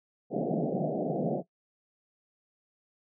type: band-pass noise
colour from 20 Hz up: pink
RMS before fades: -30 dBFS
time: 0.3-1.43 s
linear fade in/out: 50 ms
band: 140 to 740 Hz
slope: 96 dB/octave
effects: noise-tail reverb RT60 0.1 s tail -18 dB re dry